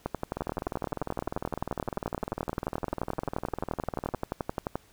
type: two click trains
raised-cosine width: 1 ms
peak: -15 / -18 dBFS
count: 55 / 76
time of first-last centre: 0.06-4.756 / 0.37-4.139 s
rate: 11.5 / 19.9 Hz
effects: pink hiss -60 dBFS RMS until 4.92 s